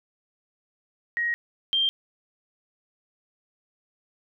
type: tone pair in turn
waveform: sine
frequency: 1887 / 3174 Hz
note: A#6 / G7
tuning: +21 / +21 cents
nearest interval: major sixth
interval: 900 cents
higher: second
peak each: -23 / -20 dBFS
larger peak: second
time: 1.17-1.34 / 1.73-1.89 s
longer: first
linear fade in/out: 0 ms
effects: none